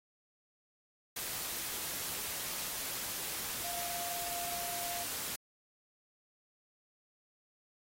sine tone in noise, 698.5 Hz, F5, in tune, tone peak -43 dBFS, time 3.64-5.04 s, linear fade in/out 5 ms, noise white, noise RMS -39 dBFS, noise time 1.16-5.36 s, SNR -7 dB, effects AAC 48 kbps

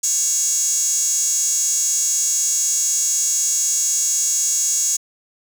sawtooth tone with high-pass filter, 556 Hz, C#5, 5 cents sharp, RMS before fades -19 dBFS, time 0.03-4.97 s, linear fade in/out 10 ms, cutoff 6800 Hz, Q 9.7, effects none

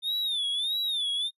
triangle tone with vibrato, 3600 Hz, A7, 39 cents sharp, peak -25 dBFS, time 0.02-1.31 s, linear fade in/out 50 ms, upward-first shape sine, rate 1.6 Hz, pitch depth 140 cents each way, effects noise-tail reverb RT60 0.1 s tail -24 dB re dry + resampled to 32000 Hz

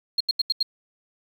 sine tone bursts, 4237 Hz, C8, 21 cents sharp, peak -17 dBFS, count 5, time 0.18-0.629 s, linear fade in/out 5 ms, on 25 ms, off 81 ms, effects tanh soft clip ceiling -13 dBFS + 8-bit

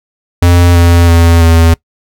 square tone with pitch steps, 87.31 / 85.76 / 84.24 / 82.74 Hz, F2 / F2 / E2 / E2, 0 / -31 / +38 / +7 cents, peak -4 dBFS, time 0.42-1.74 s, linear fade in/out 5 ms, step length 330 ms, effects noise-tail reverb RT60 0.1 s tail -22 dB re dry

